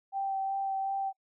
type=tone with vibrato; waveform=sine; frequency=779 Hz; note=G5; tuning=11 cents flat; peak=-29 dBFS; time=0.12-1.13 s; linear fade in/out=50 ms; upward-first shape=sine; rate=2.7 Hz; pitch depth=12 cents each way; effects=noise-tail reverb RT60 0.1 s tail -25 dB re dry